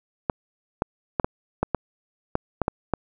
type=clicks; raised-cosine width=1 ms; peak=-7 dBFS; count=10; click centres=0.298 / 0.821 / 1.198 / 1.245 / 1.63 / 1.747 / 2.354 / 2.617 / 2.681 / 2.937 s; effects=none